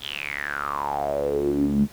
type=tone with band-pass filter sweep; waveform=sawtooth; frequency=71.6 Hz; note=D2; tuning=43 cents flat; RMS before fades=-25 dBFS; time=0-1.88 s; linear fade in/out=50 ms; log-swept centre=3500 to 190 Hz; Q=9.4; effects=pink hiss -48 dBFS RMS until 1.92 s